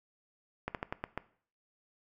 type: slowing click train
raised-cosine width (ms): 0.5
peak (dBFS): -19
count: 6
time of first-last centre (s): 0.68-1.176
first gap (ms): 68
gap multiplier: 1.19
effects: noise-tail reverb RT60 0.5 s tail -18 dB re dry